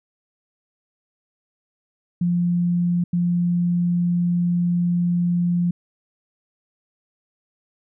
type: tone bursts at uneven times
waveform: sine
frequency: 174.61 Hz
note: F3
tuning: in tune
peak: -17 dBFS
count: 2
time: 2.21-3.04 / 3.13-5.71 s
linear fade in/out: 5 ms
effects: none